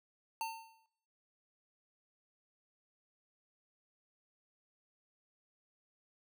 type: tone with exponential decay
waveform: square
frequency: 900 Hz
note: A5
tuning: 39 cents sharp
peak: -34 dBFS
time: 0.41-0.86 s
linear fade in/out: 1 ms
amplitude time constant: 97 ms
effects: noise-tail reverb RT60 0.6 s tail -17 dB re dry